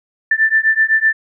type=beating tone pair; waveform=sine; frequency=1767 / 1774.9 Hz; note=A6 / A6; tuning=+7 / +15 cents; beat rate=7.9 Hz; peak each=-14 dBFS; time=0.31-1.13 s; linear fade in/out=5 ms; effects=none